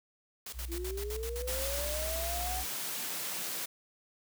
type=noise with tremolo; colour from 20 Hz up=white; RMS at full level=-42 dBFS; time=0.46-1.82 s; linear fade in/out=5 ms; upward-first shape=square; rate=7.8 Hz; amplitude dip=80%
type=tone with pitch glide; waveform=sine; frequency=60.6 to 61.06 Hz; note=B1 to B1; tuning=-32 to -19 cents; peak=-37 dBFS; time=0.53-2.66 s; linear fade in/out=50 ms; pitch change=+13 cents; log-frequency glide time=1.73-1.95 s
type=linear sweep; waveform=sine; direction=up; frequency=329.6 to 759 Hz; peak=-37 dBFS; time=0.68-2.64 s; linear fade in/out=50 ms
type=high-pass noise; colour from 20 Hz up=white; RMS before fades=-37 dBFS; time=1.47-3.66 s; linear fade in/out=10 ms; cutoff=120 Hz; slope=96 dB/octave
effects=none